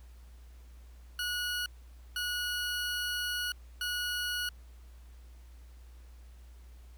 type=tone bursts at uneven times; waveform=20% pulse; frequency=1458 Hz; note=F#6; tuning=26 cents flat; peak=-27 dBFS; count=3; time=1.19-1.66 / 2.16-3.52 / 3.81-4.49 s; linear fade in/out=2 ms; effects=added 60 Hz sine -49 dBFS peak until 6.97 s + pink hiss -65 dBFS RMS until 6.97 s